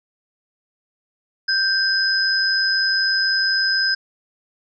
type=tone pair together; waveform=sine; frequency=1568 / 5042 Hz; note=G6 / D#8; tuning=0 / +22 cents; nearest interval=octave + minor sixth; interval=2022 cents; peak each=-19 dBFS; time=1.48-3.95 s; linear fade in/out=10 ms; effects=none